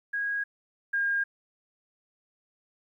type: tone pair in turn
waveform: sine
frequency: 1644 / 1615.8 Hz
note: G#6 / G#6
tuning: -18 / -48 cents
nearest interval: unison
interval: 30 cents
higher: first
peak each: -27 / -24 dBFS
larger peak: second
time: 0.13-0.44 / 0.93-1.24 s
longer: neither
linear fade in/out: 10 ms
effects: 11-bit